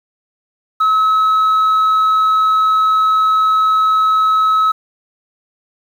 sine tone, 1288 Hz, E6, 41 cents flat, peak -7 dBFS, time 0.8-4.72 s, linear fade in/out 10 ms, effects tanh soft clip ceiling -9 dBFS + 7-bit

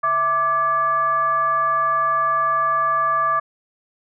sine tone with frequency modulation, 1174.7 Hz, D6, in tune, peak -16 dBFS, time 0.03-3.4 s, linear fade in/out 10 ms, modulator 518 Hz, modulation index 0.54, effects none

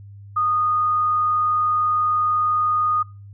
sine tone, 1233 Hz, D#6, 16 cents flat, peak -17 dBFS, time 0.36-3.03 s, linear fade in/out 10 ms, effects noise-tail reverb RT60 0.3 s tail -22 dB re dry + added 100 Hz sine -38 dBFS peak until 3.33 s

